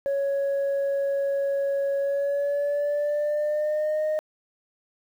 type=tone with pitch glide; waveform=sine; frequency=556 to 616.9 Hz; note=C#5 to D#5; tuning=+5 to -15 cents; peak=-20 dBFS; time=0.06-4.19 s; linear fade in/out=0 ms; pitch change=+180 cents; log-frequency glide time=1.99-4.04 s; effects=tanh soft clip ceiling -21 dBFS + 9-bit